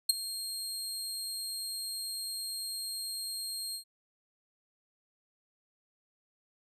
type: tone with ADSR envelope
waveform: 25% pulse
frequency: 4223 Hz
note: C8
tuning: 15 cents sharp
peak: -14 dBFS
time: 0.09-3.84 s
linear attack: 7 ms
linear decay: 17 ms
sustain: -17 dB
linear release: 95 ms
effects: none

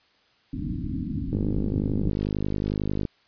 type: low-pass noise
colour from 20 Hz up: white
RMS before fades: -30 dBFS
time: 0.53-2.1 s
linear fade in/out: 5 ms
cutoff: 310 Hz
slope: 96 dB/octave
type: click train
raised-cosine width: 3 ms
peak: -14 dBFS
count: 89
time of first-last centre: 1.33-3.052 s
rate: 51.1 Hz
effects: white hiss -62 dBFS RMS until 3.27 s + resampled to 11025 Hz

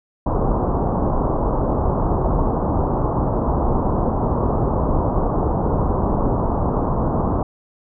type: low-pass noise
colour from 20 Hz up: pink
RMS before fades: -19 dBFS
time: 0.26-7.43 s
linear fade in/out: 5 ms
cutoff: 1100 Hz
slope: 48 dB/octave
effects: none

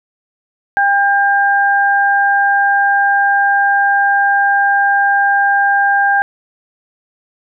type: tone pair together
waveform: sine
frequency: 800 / 1600 Hz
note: G5 / G6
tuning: +35 / +35 cents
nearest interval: octave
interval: 1200 cents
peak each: -12 dBFS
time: 0.77-6.22 s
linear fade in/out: 0 ms
effects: none

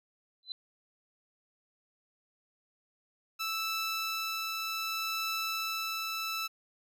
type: tone with exponential growth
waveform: sine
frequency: 4029 Hz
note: B7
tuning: 34 cents sharp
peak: -31 dBFS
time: 0.43-0.52 s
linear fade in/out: 1 ms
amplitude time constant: 19 ms
type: tone with tremolo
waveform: 15% pulse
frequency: 1319 Hz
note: E6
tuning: 1 cent sharp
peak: -25 dBFS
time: 3.39-6.48 s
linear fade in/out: 20 ms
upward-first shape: triangle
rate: 0.65 Hz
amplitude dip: 25%
effects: none

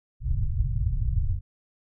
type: low-pass noise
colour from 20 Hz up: pink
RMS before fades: -25 dBFS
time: 0.2-1.41 s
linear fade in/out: 50 ms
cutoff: 130 Hz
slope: 48 dB/octave
effects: none

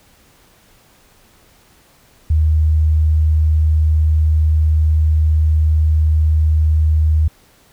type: tone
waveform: sine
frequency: 77.78 Hz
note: D#2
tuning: in tune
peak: -10 dBFS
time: 2.3-7.28 s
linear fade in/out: 5 ms
effects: pink hiss -51 dBFS RMS until 7.72 s

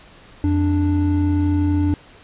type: tone pair together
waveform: triangle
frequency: 87.31 / 293.7 Hz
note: F2 / D4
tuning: 0 / 0 cents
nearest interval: octave + major sixth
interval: 2100 cents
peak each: -16 dBFS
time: 0.44-1.94 s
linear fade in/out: 0 ms
effects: pink hiss -46 dBFS RMS until 2.23 s + resampled to 8000 Hz

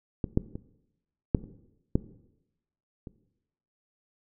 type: clicks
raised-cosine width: 3 ms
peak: -15 / -9 / -23 / -7 / -29 / -9 / -27 dBFS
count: 7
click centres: 0.242 / 0.374 / 0.555 / 1.348 / 1.44 / 1.955 / 3.072 s
effects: noise-tail reverb RT60 0.9 s tail -17 dB re dry

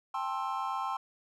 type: chord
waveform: triangle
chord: A minor seventh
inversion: third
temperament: just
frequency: 792 / 880 / 1056 / 1320 Hz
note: G5 / A5 / C6 / E6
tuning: +18 / 0 / +16 / +2 cents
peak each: -35 / -37 / -33 / -37 dBFS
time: 0.14-0.97 s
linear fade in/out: 5 ms
effects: none

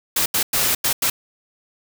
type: noise bursts at uneven times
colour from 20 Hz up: white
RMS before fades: -19 dBFS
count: 5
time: 0.16-0.26 / 0.34-0.43 / 0.53-0.75 / 0.84-0.93 / 1.02-1.1 s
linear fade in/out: 5 ms
effects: none

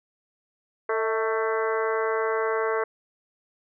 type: harmonic tone with a mistuned harmonic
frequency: 222.6 Hz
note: A3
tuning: 20 cents sharp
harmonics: 2 / 3 / 4 / 5 / 6 / 7 / 8 / 9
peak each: -25 / -32 / -34 / -31 / -34 / -34 / -40 / -37 dBFS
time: 0.89-2.84 s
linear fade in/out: 5 ms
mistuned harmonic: 3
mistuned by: -49 cents
effects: none

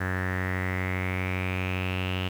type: tone with low-pass filter sweep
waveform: sawtooth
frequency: 92.5 Hz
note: F#2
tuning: in tune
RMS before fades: -29 dBFS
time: 0-2.29 s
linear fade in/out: 10 ms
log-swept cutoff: 1700 to 2900 Hz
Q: 7.3
effects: 8-bit

